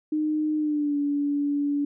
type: tone with pitch glide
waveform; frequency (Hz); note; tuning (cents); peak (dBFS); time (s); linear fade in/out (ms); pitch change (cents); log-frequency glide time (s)
sine; 306.3 to 287.4; D#4 to D4; -27 to -37; -22; 0.12-1.85; 5; -110; 0.57-0.97
effects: none